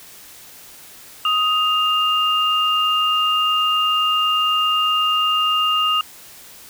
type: tone pair together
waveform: sine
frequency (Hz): 1251 / 2808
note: D#6 / F7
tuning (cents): +9 / +9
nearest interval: octave + major second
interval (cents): 1400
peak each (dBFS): -18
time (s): 1.25-6.01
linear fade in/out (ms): 2
effects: white hiss -42 dBFS RMS until 6.69 s